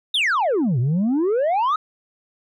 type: exponential two-way sweep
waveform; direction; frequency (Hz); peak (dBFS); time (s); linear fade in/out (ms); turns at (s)
sine; down then up; 3835 to 115 to 1302; -14; 0.14-1.76; 5; 0.79
effects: tanh soft clip ceiling -16 dBFS